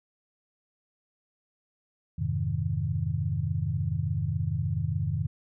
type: chord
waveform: sine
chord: F minor seventh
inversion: none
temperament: equal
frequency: 87.31 / 103.83 / 130.81 / 155.56 Hz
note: F2 / Ab2 / C3 / Eb3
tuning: 0 / 0 / 0 / 0 cents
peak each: -32 / -31 / -32 / -31 dBFS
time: 2.18-5.27 s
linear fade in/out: 10 ms
effects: none